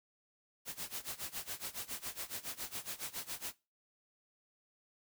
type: noise with tremolo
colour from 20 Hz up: white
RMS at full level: -40 dBFS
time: 0.65-3.55 s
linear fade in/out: 50 ms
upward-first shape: sine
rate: 7.2 Hz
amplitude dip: 90%
effects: noise-tail reverb RT60 0.3 s tail -23 dB re dry